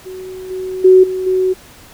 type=tone with level steps; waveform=sine; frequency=372.9 Hz; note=F#4; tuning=14 cents sharp; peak=-26 / -20 / -3 / -17 / -11 dBFS; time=0.05-1.54 s; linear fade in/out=20 ms; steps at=0.5 / 0.84 / 1.03 / 1.26 s; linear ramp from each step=10 ms; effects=pink hiss -41 dBFS RMS until 1.93 s